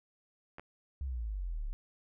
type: clicks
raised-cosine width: 0.5 ms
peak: -31 dBFS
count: 2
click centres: 0.584 / 0.596 s
type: exponential sweep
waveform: sine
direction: down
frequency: 71.1 to 32.99 Hz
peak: -34 dBFS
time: 1.01-1.73 s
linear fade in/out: 0 ms
effects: none